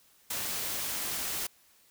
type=noise; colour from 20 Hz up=white; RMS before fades=-34 dBFS; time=0.3-1.47 s; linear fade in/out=5 ms; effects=white hiss -63 dBFS RMS until 1.9 s